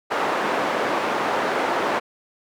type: band-pass noise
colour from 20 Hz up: white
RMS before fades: -23 dBFS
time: 0.1-2 s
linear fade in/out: 20 ms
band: 320 to 1100 Hz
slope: 12 dB/octave
effects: none